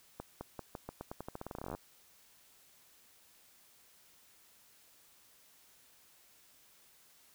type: accelerating click train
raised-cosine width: 1 ms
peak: -27 dBFS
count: 24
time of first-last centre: 0.2-1.75 s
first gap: 210 ms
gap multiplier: 0.87
effects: white hiss -64 dBFS RMS until 7.34 s